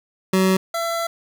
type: tone pair in turn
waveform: 25% pulse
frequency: 188.6 / 672.1 Hz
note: F#3 / E5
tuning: +33 / +33 cents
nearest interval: octave + minor seventh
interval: 2200 cents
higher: second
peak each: -11 / -18 dBFS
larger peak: first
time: 0.33-0.57 / 0.74-1.07 s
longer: second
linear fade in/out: 5 ms
effects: 8-bit